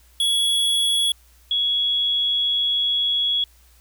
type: tone pair in turn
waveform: square / sine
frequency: 3362 / 3349 Hz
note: G#7 / G#7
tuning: +20 / +14 cents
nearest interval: unison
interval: 6 cents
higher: first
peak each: -18 dBFS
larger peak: neither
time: 0.2-1.12 / 1.51-3.44 s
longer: second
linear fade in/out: 2 ms
effects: added 60 Hz sine -52 dBFS peak until 3.8 s + white hiss -57 dBFS RMS until 3.8 s